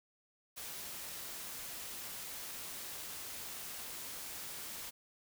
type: noise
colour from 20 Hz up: white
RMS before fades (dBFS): -45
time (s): 0.56-4.91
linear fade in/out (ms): 20
effects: none